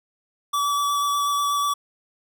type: tone with vibrato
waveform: square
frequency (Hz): 1149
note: D6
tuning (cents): -38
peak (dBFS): -21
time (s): 0.53-1.74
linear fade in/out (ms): 10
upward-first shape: square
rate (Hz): 8.2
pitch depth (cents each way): 9
effects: none